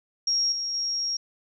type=tone with level steps; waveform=sine; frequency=5588 Hz; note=F8; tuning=in tune; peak=-21 / -27 / -25 dBFS; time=0.27-1.17 s; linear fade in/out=5 ms; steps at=0.52 / 0.74 s; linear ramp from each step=2 ms; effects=none